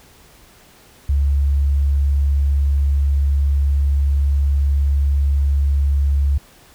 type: tone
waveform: sine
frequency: 70.2 Hz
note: C#2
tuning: 22 cents sharp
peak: -13 dBFS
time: 1.09-6.38 s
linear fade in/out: 5 ms
effects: pink hiss -48 dBFS RMS until 6.74 s